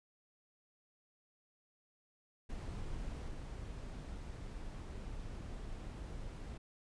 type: noise with level steps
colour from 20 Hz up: brown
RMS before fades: -43 / -45 dBFS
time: 2.49-6.58 s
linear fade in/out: 10 ms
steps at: 3.28 s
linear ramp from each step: 2 ms
effects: resampled to 22050 Hz